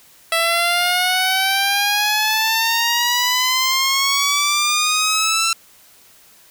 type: exponential sweep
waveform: 10% pulse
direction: up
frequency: 659.3 to 1349 Hz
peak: -7 dBFS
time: 0.32-5.53 s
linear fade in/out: 2 ms
effects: white hiss -49 dBFS RMS until 6.5 s